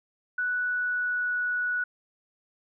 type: tone with pitch glide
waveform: sine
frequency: 1480 to 1470.6 Hz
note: F#6 to F#6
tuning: 0 to -11 cents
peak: -25 dBFS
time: 0.38-1.84 s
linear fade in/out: 5 ms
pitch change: -11 cents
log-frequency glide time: 0.49-1.35 s
effects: none